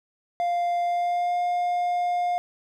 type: tone with pitch glide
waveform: triangle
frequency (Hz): 698.5 to 708.7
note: F5 to F5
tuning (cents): 0 to +25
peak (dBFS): -20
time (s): 0.4-2.38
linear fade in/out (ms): 0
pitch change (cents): +25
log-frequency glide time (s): 0.83-1.41
effects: none